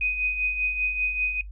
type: tone with tremolo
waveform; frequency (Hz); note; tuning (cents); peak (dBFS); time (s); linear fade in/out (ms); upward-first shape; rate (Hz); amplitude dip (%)
sine; 2499; D#7; +7; -21; 0.01-1.41; 2; triangle; 5.1; 65
effects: noise-tail reverb RT60 0.1 s tail -17 dB re dry + added 50 Hz sine -36 dBFS peak until 1.51 s

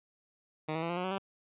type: tone with pitch steps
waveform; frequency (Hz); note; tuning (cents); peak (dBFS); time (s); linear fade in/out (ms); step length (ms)
10% pulse; 155.5 / 161.45 / 167.63 / 174.04 / 180.7 / 187.61 / 194.79; D#3 / E3 / E3 / F3 / F#3 / F#3 / G3; -1 / -36 / +29 / -6 / -41 / +24 / -11; -24; 0.68-1.184; 10; 72
effects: resampled to 8000 Hz

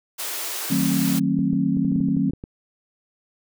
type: high-pass noise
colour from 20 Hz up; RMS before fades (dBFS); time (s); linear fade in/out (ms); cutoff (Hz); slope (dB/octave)
white; -29; 0.18-1.2; 20; 300; 96
type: chord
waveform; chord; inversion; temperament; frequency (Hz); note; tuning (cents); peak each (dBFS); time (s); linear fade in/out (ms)
sine; D# diminished seventh; none; just; 155.56 / 186.68 / 224 / 268.8; D#3 / F#3 / A3 / C4; 0 / +16 / +31 / +47; -26 / -23 / -25 / -22; 0.7-2.31; 10
type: clicks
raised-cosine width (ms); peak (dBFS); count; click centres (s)
3; -21; 12; 1.39 / 1.533 / 1.771 / 1.849 / 1.919 / 1.96 / 2.005 / 2.086 / 2.167 / 2.297 / 2.335 / 2.439
effects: none

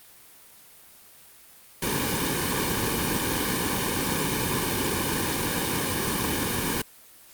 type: noise with comb filter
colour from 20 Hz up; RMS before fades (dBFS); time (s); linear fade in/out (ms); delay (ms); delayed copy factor
pink; -26; 1.82-6.82; 5; 1.5; -1
effects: white hiss -51 dBFS RMS until 7.33 s + Opus 32 kbps

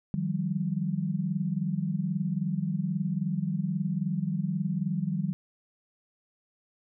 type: tone cluster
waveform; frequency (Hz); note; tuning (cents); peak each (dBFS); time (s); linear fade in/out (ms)
sine; 154.2 / 177.9 / 196.7; D#3 / F3 / G3; -15 / +32 / +6; -31; 0.14-5.33; 0
effects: none

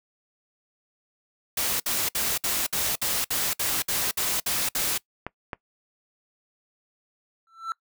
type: noise bursts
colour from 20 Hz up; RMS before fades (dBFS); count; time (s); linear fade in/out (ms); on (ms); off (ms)
white; -26; 12; 1.57-4.979; 5; 230; 59
type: clicks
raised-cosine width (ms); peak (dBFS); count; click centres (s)
0.5; -16; 2; 5.266 / 5.532
type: tone with exponential growth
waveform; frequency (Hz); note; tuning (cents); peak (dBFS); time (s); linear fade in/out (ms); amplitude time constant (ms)
triangle; 1336; E6; +23; -22; 7.47-7.72; 1; 54
effects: noise-tail reverb RT60 0.1 s tail -22 dB re dry

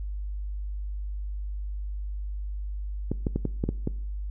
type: clicks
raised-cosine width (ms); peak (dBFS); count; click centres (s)
3; -13; 7; 3.116 / 3.268 / 3.36 / 3.453 / 3.639 / 3.69 / 3.874
effects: noise-tail reverb RT60 0.6 s tail -21 dB re dry + added 50 Hz sine -30 dBFS peak until 4.3 s

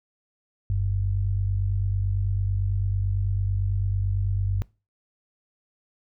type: tone pair together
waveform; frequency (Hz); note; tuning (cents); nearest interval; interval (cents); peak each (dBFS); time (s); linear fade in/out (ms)
sine; 49 / 98; G1 / G2; 0 / 0; octave; 1200; -26 / -23; 0.7-4.62; 0
effects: noise-tail reverb RT60 0.3 s tail -23 dB re dry

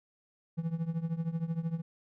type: tone with tremolo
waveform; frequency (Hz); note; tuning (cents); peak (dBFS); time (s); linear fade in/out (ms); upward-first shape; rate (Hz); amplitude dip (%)
triangle; 164.81; E3; 0; -25; 0.57-1.82; 20; triangle; 13; 90
effects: none

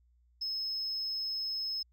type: tone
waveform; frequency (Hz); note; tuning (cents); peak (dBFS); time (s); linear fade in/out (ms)
sine; 5180; E8; -31; -31; 0.41-1.83; 10
effects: tanh soft clip ceiling -30 dBFS + added 60 Hz sine -64 dBFS peak until 1.92 s

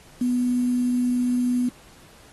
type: tone with quantisation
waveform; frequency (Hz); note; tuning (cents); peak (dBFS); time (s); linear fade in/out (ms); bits
sine; 246.9; B3; 0; -19; 0.21-1.69; 5; 7
effects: pink hiss -51 dBFS RMS until 2.32 s + AAC 32 kbps

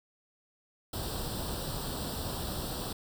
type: noise with comb filter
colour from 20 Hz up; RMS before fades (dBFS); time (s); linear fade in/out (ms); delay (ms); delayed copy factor
pink; -36; 0.93-2.93; 5; 0.23; +0.8
effects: none

